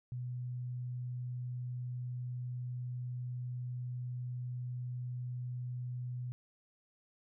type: tone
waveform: sine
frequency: 124 Hz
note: B2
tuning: 7 cents sharp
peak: -37 dBFS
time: 0.12-6.32 s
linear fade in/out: 0 ms
effects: none